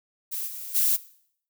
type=noise with level steps; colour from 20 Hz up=violet; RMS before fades=-31 / -37 / -22 dBFS; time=0.31-0.97 s; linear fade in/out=20 ms; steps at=0.46 / 0.74 s; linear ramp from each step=20 ms; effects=noise-tail reverb RT60 0.6 s tail -18 dB re dry